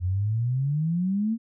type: exponential sweep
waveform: sine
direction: up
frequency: 86.9 to 233.1 Hz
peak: -22 dBFS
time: 0-1.38 s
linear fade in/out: 50 ms
effects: none